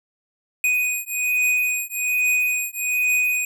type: beating tone pair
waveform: square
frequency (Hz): 2489 / 2490.2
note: D#7 / D#7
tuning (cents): 0 / +1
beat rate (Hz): 1.2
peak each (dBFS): -23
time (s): 0.64-3.45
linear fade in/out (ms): 2
effects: none